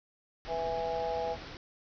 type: low-pass noise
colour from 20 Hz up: pink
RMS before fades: -45 dBFS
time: 0.45-1.57 s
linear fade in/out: 0 ms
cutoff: 5600 Hz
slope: 96 dB/octave
type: harmonic tone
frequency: 164.81 Hz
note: E3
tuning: in tune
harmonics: 3 / 4 / 5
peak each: -35 / -35 / -35 dBFS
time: 0.47-1.37 s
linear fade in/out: 50 ms
effects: none